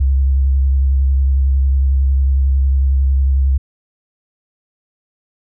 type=tone with vibrato; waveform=sine; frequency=67.3 Hz; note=C2; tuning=49 cents sharp; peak=-10 dBFS; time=0-3.58 s; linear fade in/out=10 ms; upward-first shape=triangle; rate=11 Hz; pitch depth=39 cents each way; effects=none